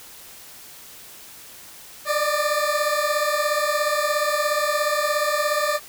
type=beating tone pair; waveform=20% pulse; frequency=587.3 / 604.3 Hz; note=D5 / D5; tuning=0 / +49 cents; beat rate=17 Hz; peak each=-18 dBFS; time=2.05-5.8 s; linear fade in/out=50 ms; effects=white hiss -43 dBFS RMS until 5.88 s